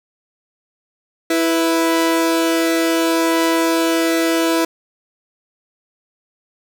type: tone pair together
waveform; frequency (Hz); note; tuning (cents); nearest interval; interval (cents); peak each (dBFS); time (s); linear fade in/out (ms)
sawtooth; 329.5 / 493.9; E4 / B4; -1 / 0; perfect fifth; 701; -11 / -18; 1.3-4.65; 5
effects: none